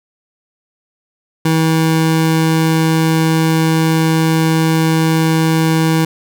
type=tone; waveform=25% pulse; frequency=160.8 Hz; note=E3; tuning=43 cents flat; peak=-7 dBFS; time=1.45-6.05 s; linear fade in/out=5 ms; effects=none